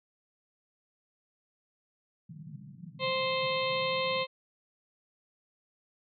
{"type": "band-pass noise", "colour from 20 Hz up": "white", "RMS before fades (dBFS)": -47, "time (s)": [2.29, 4.24], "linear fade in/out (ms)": 10, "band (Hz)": [130, 190], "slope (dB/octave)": 48}
{"type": "harmonic tone", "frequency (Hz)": 523.3, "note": "C5", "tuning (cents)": 0, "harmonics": [1, 2, 4, 5, 6, 7, 8], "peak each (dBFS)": [-31, -34, -37, -38, -39, -39, -40], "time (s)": [2.99, 4.27], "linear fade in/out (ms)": 50}
{"effects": []}